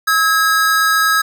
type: tone pair together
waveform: square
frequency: 1289 / 1640.3 Hz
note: E6 / G#6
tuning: -39 / -22 cents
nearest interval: major third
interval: 417 cents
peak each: -15 dBFS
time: 0.07-1.22 s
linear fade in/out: 10 ms
effects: none